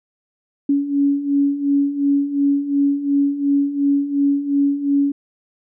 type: beating tone pair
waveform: sine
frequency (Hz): 280 / 282.8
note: C#4 / C#4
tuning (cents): +18 / +35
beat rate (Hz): 2.8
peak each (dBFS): -21 / -16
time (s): 0.69-5.12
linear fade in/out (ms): 5
effects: none